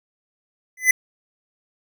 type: tone with exponential growth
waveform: square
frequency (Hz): 2017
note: B6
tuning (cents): +36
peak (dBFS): -8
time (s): 0.77-0.91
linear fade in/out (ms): 5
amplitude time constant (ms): 29
effects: none